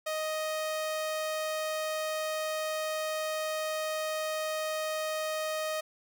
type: tone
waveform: sawtooth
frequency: 624 Hz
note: D#5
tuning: 5 cents sharp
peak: -27 dBFS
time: 0.06-5.81 s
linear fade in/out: 10 ms
effects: none